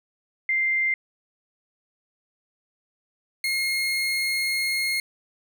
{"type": "tone pair in turn", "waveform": ["sine", "30% pulse"], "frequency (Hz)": [2093, 2148], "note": ["C7", "C7"], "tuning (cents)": [0, 45], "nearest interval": "unison", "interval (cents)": 45, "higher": "second", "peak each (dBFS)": -20, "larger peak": "neither", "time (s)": [[0.49, 0.94], [3.44, 5]], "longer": "second", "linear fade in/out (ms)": 2, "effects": []}